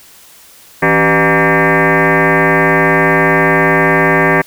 sine tone with frequency modulation, 715 Hz, F5, 41 cents sharp, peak -7 dBFS, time 0.82-4.42 s, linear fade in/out 10 ms, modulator 220 Hz, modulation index 6.2, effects white hiss -41 dBFS RMS until 4.46 s

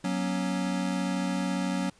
square chord, F# major, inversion none, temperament equal with one note detuned, 185 / 239.2 / 277.2 Hz, F#3 / A#3 / C#4, 0 / +45 / 0 cents, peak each -30 / -35 / -33 dBFS, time 0.04-1.9 s, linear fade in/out 5 ms, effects pink hiss -60 dBFS RMS until 1.99 s + resampled to 22050 Hz

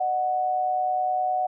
sine tone pair together, 610.3 / 740 Hz, D#5 / F#5, -34 / 0 cents, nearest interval minor third, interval 334 cents, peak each -31 / -22 dBFS, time 0-1.47 s, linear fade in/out 10 ms, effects none

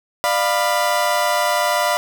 30% pulse chord, B diminished, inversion first, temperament equal with one note detuned, 597.9 / 698.5 / 987.8 Hz, D5 / F5 / B5, +31 / 0 / 0 cents, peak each -18 dBFS, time 0.24-1.97 s, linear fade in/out 0 ms, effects none

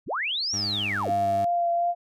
sine linear two-way sweep, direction up then down, 33.32 to 5790 to 33.32 Hz, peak -25 dBFS, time 0.06-1.12 s, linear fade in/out 50 ms, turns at 0.54 s
20% pulse tone with pitch glide, 101.4 to 100.64 Hz, G#2 to G2, -41 to +46 cents, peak -28 dBFS, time 0.53-1.45 s, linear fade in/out 5 ms, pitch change -13 cents, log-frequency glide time 0.84-0.93 s
sine tone with vibrato, 691 Hz, F5, 19 cents flat, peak -21 dBFS, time 1.06-1.95 s, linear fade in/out 50 ms, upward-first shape triangle, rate 2.7 Hz, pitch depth 17 cents each way
effects none

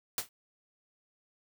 white noise with exponential decay, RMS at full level -28 dBFS, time 0.18-0.29 s, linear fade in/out 1 ms, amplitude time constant 23 ms, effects none

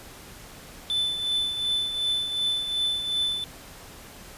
triangle tone with tremolo, 3515 Hz, A7, 2 cents flat, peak -20 dBFS, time 0.9-3.44 s, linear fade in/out 0 ms, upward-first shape triangle, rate 2.7 Hz, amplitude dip 60%, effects pink hiss -45 dBFS RMS until 4.37 s + resampled to 32000 Hz

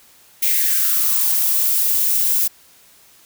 violet noise with high-pass filter sweep, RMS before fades -17 dBFS, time 0.42-2.48 s, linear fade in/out 10 ms, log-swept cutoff 2300 to 230 Hz, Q 4.5, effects white hiss -50 dBFS RMS until 3.25 s

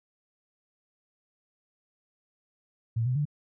sine tone with pitch steps, 114.3 / 126.3 / 147.2 Hz, A#2 / B2 / D3, -34 / +39 / +4 cents, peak -24 dBFS, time 2.96-3.254 s, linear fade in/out 10 ms, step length 98 ms, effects none

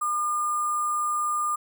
sine tone with sample-and-hold, 1204 Hz, D6, 43 cents sharp, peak -23 dBFS, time 0.01-1.56 s, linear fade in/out 10 ms, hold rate 8820 Hz, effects none

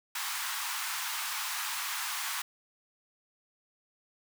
pink high-pass noise, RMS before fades -35 dBFS, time 0.15-2.42 s, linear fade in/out 5 ms, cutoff 880 Hz, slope 48 dB/octave, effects none

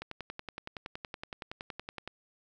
click train, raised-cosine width 0.3 ms, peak -23 dBFS, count 23, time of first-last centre 0.02-2.076 s, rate 10.7 Hz, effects none

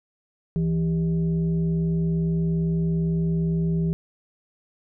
sine tone with frequency modulation, 164.81 Hz, E3, in tune, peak -20 dBFS, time 0.56-3.93 s, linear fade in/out 0 ms, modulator 232 Hz, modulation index 0.48, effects none

